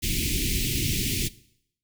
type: band-stop noise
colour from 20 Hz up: pink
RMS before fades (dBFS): -26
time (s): 0.02-1.29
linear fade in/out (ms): 20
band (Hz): 370 to 2200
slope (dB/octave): 48
effects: noise-tail reverb RT60 0.7 s tail -19 dB re dry